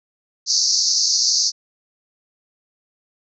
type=band-pass noise; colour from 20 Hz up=pink; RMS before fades=-18 dBFS; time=0.46-1.52 s; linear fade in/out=50 ms; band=4400 to 6400 Hz; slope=96 dB/octave; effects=none